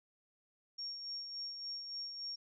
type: tone with tremolo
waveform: sine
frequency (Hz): 5540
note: F8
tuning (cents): -15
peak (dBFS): -39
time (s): 0.78-2.36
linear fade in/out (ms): 10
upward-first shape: sine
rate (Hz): 3.5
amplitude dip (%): 45
effects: none